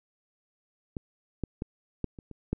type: clicks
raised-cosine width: 3 ms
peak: -21 / -17 / -19 / -16 / -30 / -30 / -15 dBFS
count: 7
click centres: 0.968 / 1.437 / 1.621 / 2.043 / 2.188 / 2.313 / 2.53 s
effects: none